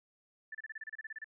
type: tone bursts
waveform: sine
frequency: 1760 Hz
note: A6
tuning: in tune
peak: -40 dBFS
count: 13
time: 0.52-1.244 s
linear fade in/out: 5 ms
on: 28 ms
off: 30 ms
effects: none